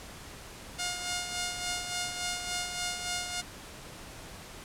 5% pulse tone with tremolo, 713 Hz, F5, 36 cents sharp, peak -19 dBFS, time 0.78-3.42 s, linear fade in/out 20 ms, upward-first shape sine, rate 3.5 Hz, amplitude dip 50%, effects pink hiss -46 dBFS RMS until 4.64 s + low-pass 11000 Hz 12 dB/octave

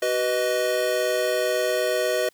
square chord, B major, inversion second, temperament equal with one note detuned, 377.8 / 493.9 / 622.3 Hz, F#4 / B4 / D#5, +36 / 0 / 0 cents, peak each -29 / -26 / -25 dBFS, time 0.02-2.29 s, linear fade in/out 5 ms, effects white hiss -62 dBFS RMS until 2.33 s

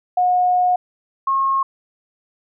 sine tone pair in turn, 724 / 1081.8 Hz, F#5 / C#6, -38 / -43 cents, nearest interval perfect fifth, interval 695 cents, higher second, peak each -13 / -15 dBFS, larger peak first, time 0.17-0.76 / 1.27-1.63 s, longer first, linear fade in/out 5 ms, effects none

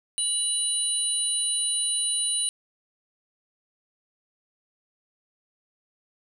sine tone cluster, 2935 / 3973 / 9520 Hz, F#7 / B7 / D9, -15 / +10 / +22 cents, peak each -33 / -32 / -24 dBFS, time 0.18-2.49 s, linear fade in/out 0 ms, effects none

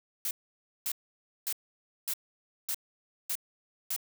blue noise bursts, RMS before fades -32 dBFS, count 7, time 0.25-3.963 s, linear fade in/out 2 ms, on 59 ms, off 550 ms, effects none

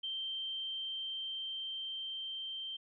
sine tone with level ramp, 3136 Hz, G7, in tune, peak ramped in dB -36 to -39 dBFS, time 0.03-2.77 s, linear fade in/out 10 ms, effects none

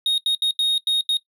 triangle tone bursts at uneven times, 3729 Hz, A#7, in tune, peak -15 dBFS, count 6, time 0.06-0.18 / 0.26-0.35 / 0.42-0.51 / 0.59-0.78 / 0.87-1.01 / 1.09-1.17 s, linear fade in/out 2 ms, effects noise-tail reverb RT60 0.1 s tail -20 dB re dry

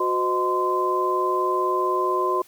sine tone cluster, 367.6 / 508 / 620 / 1032 Hz, F#4 / B4 / D#5 / C6, -11 / +49 / -6 / -24 cents, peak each -24 / -31 / -30 / -22 dBFS, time 0-2.42 s, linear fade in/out 5 ms, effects white hiss -53 dBFS RMS until 2.47 s

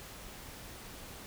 silence, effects pink hiss -48 dBFS RMS until 1.26 s

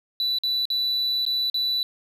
sine tone with dropouts, 3967 Hz, B7, 7 cents sharp, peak -19 dBFS, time 0.2-1.83 s, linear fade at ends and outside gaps 1 ms, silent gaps 0.386-0.435 / 0.654-0.702 / 1.252-1.264 / 1.499-1.543 s, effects tanh soft clip ceiling -20 dBFS + 10-bit

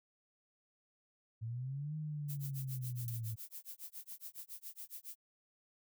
sine linear two-way sweep, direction up then down, 109.3 to 155.56 to 109.3 Hz, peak -38 dBFS, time 1.41-3.36 s, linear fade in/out 20 ms, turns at 1.96 s
violet noise with tremolo, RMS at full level -46 dBFS, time 2.28-5.16 s, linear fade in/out 20 ms, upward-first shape sine, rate 7.2 Hz, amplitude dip 100%
violet noise with exponential decay, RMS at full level -39 dBFS, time 3.08-3.17 s, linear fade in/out 1 ms, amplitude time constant 18 ms
effects none

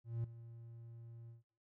triangle tone with ADSR envelope, 116.2 Hz, A#2, 5 cents flat, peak -33 dBFS, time 0.04-1.43 s, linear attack 200 ms, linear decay 6 ms, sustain -16 dB, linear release 140 ms, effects noise-tail reverb RT60 0.5 s tail -21 dB re dry

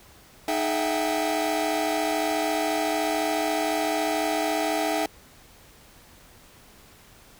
45% pulse tone cluster, 309.9 / 422.4 / 661 / 745 / 799 Hz, D#4 / G#4 / E5 / F#5 / G5, -7 / +29 / +5 / +12 / +33 cents, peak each -29 / -33 / -28 / -31 / -31 dBFS, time 0.48-5.06 s, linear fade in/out 2 ms, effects pink hiss -52 dBFS RMS until 7.39 s

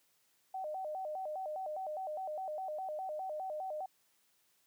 sine tone with vibrato, 681 Hz, F5, 44 cents flat, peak -37 dBFS, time 0.54-3.86 s, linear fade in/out 5 ms, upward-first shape square, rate 4.9 Hz, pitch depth 190 cents each way, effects white hiss -73 dBFS RMS until 4.66 s + high-pass 100 Hz 12 dB/octave

